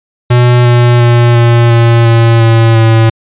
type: tone with pitch steps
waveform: square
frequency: 122.3 / 120.9 / 119.51 / 118.13 / 116.78 / 115.44 / 114.11 / 112.8 Hz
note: B2 / B2 / A#2 / A#2 / A#2 / A#2 / A#2 / A2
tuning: -16 / -36 / +44 / +23 / +4 / -16 / -36 / +44 cents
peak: -4 dBFS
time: 0.3-3.1 s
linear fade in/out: 10 ms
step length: 350 ms
effects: resampled to 8000 Hz